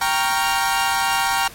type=chord; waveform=sawtooth; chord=G half-diminished seventh; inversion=none; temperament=equal; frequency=784 / 932.3 / 1108.7 / 1396.9 Hz; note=G5 / Bb5 / Db6 / F6; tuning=0 / 0 / 0 / 0 cents; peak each=-18 / -18 / -23 / -21 dBFS; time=0.01-1.48 s; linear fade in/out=5 ms; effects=pink hiss -40 dBFS RMS until 1.54 s + MP3 64 kbps